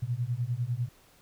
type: beating tone pair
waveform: sine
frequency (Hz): 116.54 / 126.54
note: A#2 / B2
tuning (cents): 0 / +43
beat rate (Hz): 10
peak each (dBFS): -31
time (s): 0.02-0.89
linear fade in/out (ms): 10
effects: pink hiss -60 dBFS RMS until 1.21 s